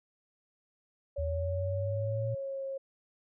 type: tone with pitch glide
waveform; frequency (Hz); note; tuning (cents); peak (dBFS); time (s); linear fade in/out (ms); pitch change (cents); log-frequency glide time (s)
sine; 564 to 540.7; C#5 to C#5; +30 to -43; -34; 1.16-2.78; 10; -73; 1.74-2.65
type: linear sweep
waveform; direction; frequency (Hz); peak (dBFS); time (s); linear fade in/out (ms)
sine; up; 77.4 to 116.1; -31; 1.18-2.35; 10
effects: none